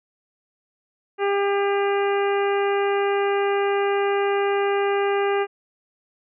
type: harmonic tone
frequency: 400.4 Hz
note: G4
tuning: 37 cents sharp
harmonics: 1 / 2 / 3 / 4 / 5 / 6 / 7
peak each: -20 / -26 / -30 / -32 / -34 / -36 / -37 dBFS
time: 1.18-5.47 s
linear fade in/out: 50 ms
effects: none